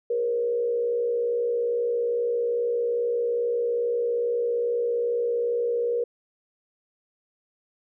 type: tone with frequency modulation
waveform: sine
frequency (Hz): 474.9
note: A#4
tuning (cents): +32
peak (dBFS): -22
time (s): 0.1-6.04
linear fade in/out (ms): 5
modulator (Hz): 62.4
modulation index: 0.5
effects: none